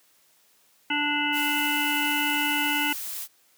harmonic tone, 293.7 Hz, D4, in tune, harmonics 1 / 3 / 5 / 7 / 9 / 10, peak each -30 / -30 / -30 / -30 / -30 / -30 dBFS, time 0.9-2.93 s, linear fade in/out 5 ms
blue noise, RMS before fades -34 dBFS, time 1.32-3.28 s, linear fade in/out 50 ms
effects white hiss -62 dBFS RMS until 3.57 s + high-pass 150 Hz 12 dB/octave

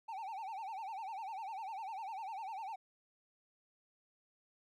triangle tone with vibrato, 830 Hz, G#5, 1 cent flat, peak -39 dBFS, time 0.08-2.76 s, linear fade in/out 10 ms, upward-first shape sine, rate 10 Hz, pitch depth 180 cents each way, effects none

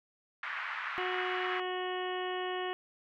white band-pass noise, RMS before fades -38 dBFS, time 0.43-1.6 s, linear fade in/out 2 ms, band 1100 to 2000 Hz, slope 24 dB/octave
harmonic tone, 366.4 Hz, F#4, 17 cents flat, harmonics 1 / 2 / 3 / 4 / 5 / 6 / 7 / 8 / 9, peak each -36 / -39 / -42 / -50 / -42 / -51 / -51 / -44 / -53 dBFS, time 0.98-2.73 s, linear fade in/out 0 ms
effects none

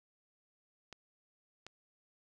clicks, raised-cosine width 0.2 ms, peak -30 dBFS, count 2, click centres 0.927 / 1.666 s, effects none

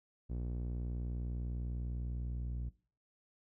sawtooth tone with low-pass filter sweep, 60 Hz, B1, 49 cents flat, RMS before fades -39 dBFS, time 0.29-2.7 s, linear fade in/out 20 ms, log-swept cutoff 330 to 160 Hz, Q 0.72, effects noise-tail reverb RT60 0.4 s tail -20 dB re dry

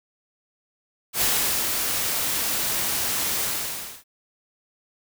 white noise with ADSR envelope, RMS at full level -21 dBFS, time 1.13-4.04 s, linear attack 83 ms, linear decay 420 ms, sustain -4 dB, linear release 630 ms, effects none

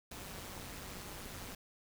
pink noise with amplitude modulation, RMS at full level -44 dBFS, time 0.11-1.55 s, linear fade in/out 5 ms, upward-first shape sine, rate 193 Hz, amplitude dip 65%, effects none

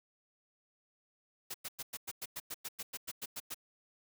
white noise bursts, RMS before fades -41 dBFS, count 15, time 1.5-3.545 s, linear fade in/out 10 ms, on 43 ms, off 100 ms, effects none

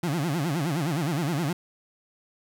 30% pulse tone with vibrato, 156 Hz, D#3, 5 cents sharp, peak -22 dBFS, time 0.03-1.53 s, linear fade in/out 5 ms, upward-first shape sine, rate 9.6 Hz, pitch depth 240 cents each way, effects none

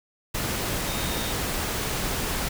sine tone in noise, 3697 Hz, A#7, 15 cents flat, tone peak -37 dBFS, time 0.87-1.33 s, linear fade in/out 10 ms, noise pink, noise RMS -28 dBFS, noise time 0.34-2.49 s, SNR -12 dB, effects none

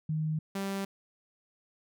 sine / sawtooth tone pair in turn, 155.9 / 196.01 Hz, D#3 / G3, +4 / 0 cents, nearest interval major third, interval 396 cents, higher second, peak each -28 dBFS, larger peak neither, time 0.09-0.39 / 0.55-0.85 s, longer neither, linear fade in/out 5 ms, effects none

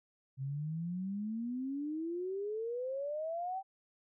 sine exponential sweep, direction up, 130.8 to 784 Hz, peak -35 dBFS, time 0.37-3.63 s, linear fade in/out 50 ms, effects none

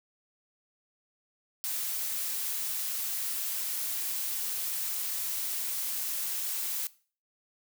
blue noise, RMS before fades -33 dBFS, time 1.64-6.87 s, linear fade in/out 0 ms, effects noise-tail reverb RT60 0.4 s tail -19 dB re dry

